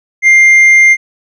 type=tone with tanh clipping; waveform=sine; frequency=2100 Hz; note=C7; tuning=6 cents sharp; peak=-3 dBFS; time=0.22-0.97 s; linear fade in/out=50 ms; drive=3 dB; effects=none